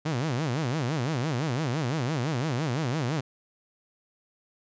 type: tone with vibrato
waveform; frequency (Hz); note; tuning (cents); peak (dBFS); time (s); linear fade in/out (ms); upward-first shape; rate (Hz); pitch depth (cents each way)
sawtooth; 138.59; C#3; 0; -22; 0.05-3.21; 10; sine; 5.9; 290
effects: resampled to 16000 Hz